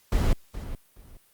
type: noise with echo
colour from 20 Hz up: brown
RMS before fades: -21 dBFS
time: 0.12-0.33 s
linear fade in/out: 2 ms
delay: 420 ms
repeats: 2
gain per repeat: -13 dB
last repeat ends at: 1.17 s
effects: white hiss -62 dBFS RMS until 1.33 s + Opus 48 kbps